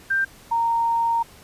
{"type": "tone pair in turn", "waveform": "sine", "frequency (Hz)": [1575, 925.5], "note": ["G6", "A#5"], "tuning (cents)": [8, -13], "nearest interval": "major sixth", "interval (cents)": 921, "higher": "first", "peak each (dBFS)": -18, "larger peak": "neither", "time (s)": [[0.1, 0.25], [0.51, 1.23]], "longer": "second", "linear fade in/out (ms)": 10, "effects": ["pink hiss -48 dBFS RMS until 1.43 s", "resampled to 32000 Hz"]}